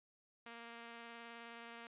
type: tone with vibrato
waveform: 5% pulse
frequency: 233.1 Hz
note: A#3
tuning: in tune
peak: -39 dBFS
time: 0.46-1.87 s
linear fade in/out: 2 ms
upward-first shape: sine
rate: 19 Hz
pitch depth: 10 cents each way
effects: resampled to 8000 Hz